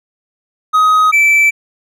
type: tone pair in turn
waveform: triangle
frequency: 1259 / 2322 Hz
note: D#6 / D7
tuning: +20 / -20 cents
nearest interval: major seventh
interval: 1060 cents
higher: second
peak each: -5 dBFS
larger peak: neither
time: 0.73-1.12 / 1.12-1.51 s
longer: neither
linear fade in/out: 20 ms
effects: none